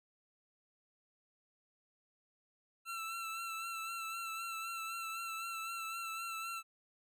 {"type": "tone with vibrato", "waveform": "25% pulse", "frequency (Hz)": 1340, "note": "E6", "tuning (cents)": 28, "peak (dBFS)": -36, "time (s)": [2.85, 6.63], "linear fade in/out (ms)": 50, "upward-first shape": "sine", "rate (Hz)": 3.9, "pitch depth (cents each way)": 31, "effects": []}